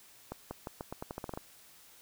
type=accelerating click train; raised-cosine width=1 ms; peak=-24 dBFS; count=12; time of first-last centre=0.32-1.375 s; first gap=190 ms; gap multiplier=0.85; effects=white hiss -58 dBFS RMS until 2.01 s